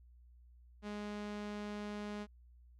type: tone with low-pass filter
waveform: sawtooth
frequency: 207.7 Hz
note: G#3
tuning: in tune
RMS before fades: -43 dBFS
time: 0.82-2.27 s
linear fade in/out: 50 ms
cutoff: 5500 Hz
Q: 0.59
effects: added 60 Hz sine -58 dBFS peak until 2.79 s